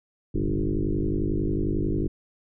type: tone with frequency modulation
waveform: sine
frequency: 146.83 Hz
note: D3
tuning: in tune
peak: -22 dBFS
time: 0.34-2.08 s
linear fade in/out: 10 ms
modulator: 51.1 Hz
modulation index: 4.6
effects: none